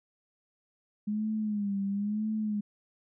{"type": "tone with vibrato", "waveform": "sine", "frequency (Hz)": 207, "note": "G#3", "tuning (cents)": -5, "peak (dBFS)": -28, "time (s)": [1.07, 2.61], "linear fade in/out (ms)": 10, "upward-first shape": "sine", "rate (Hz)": 1, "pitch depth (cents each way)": 84, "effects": []}